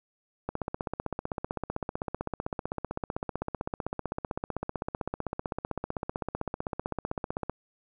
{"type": "click train", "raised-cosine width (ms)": 1, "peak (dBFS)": -17, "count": 111, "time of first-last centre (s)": [0.49, 7.496], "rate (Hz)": 15.7, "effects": []}